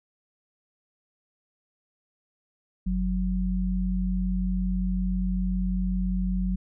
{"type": "tone pair together", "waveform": "sine", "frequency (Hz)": [47.3, 185], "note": ["F#1", "F#3"], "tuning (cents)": [39, 0], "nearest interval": "2 octaves", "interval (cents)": 2361, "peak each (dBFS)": -26, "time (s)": [2.86, 6.56], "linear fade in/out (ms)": 10, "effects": []}